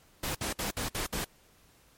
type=noise bursts; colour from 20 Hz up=pink; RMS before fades=-33 dBFS; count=6; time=0.23-1.245 s; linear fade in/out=5 ms; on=120 ms; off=59 ms; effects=pink hiss -62 dBFS RMS until 1.97 s + MP3 64 kbps